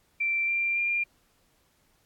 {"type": "tone with pitch steps", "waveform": "sine", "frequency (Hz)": [2349, 2372, 2396], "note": ["D7", "D7", "D7"], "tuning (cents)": [0, 17, 34], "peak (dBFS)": -24, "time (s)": [0.2, 1.04], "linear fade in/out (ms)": 10, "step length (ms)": 280, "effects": ["pink hiss -67 dBFS RMS until 2.05 s", "AAC 64 kbps"]}